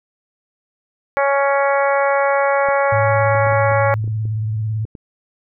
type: harmonic tone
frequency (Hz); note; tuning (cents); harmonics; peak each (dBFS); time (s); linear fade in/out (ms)
278.4; C#4; +8; 2 / 3 / 4 / 5 / 6 / 7 / 8; -16 / -20 / -22 / -24 / -26 / -27 / -28; 1.17-3.94; 0
type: clicks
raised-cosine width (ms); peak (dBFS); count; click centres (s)
3; -22; 10; 2.687 / 3.35 / 3.468 / 3.524 / 3.716 / 4.042 / 4.077 / 4.254 / 4.851 / 4.952
type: tone with vibrato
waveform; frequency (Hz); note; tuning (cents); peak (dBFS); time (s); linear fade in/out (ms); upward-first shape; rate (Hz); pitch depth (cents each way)
sine; 108.8; A2; -19; -18; 2.92-4.85; 5; sine; 18; 53
effects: none